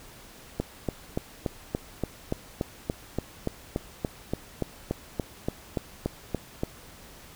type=click train; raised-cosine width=2 ms; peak=-13 dBFS; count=22; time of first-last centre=0.6-6.634 s; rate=3.48 Hz; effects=pink hiss -49 dBFS RMS until 7.35 s